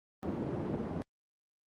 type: band-pass noise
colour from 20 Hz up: white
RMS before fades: -36 dBFS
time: 0.23-1.02 s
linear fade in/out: 0 ms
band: 110 to 330 Hz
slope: 12 dB/octave
effects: Opus 24 kbps